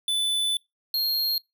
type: tone pair in turn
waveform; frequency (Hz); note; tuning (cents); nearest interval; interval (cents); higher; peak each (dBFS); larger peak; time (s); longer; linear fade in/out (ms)
square; 3496 / 4236; A7 / C8; -12 / +21; minor third; 333; second; -23; neither; 0.08-0.57 / 0.94-1.38; first; 2
effects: noise-tail reverb RT60 0.2 s tail -25 dB re dry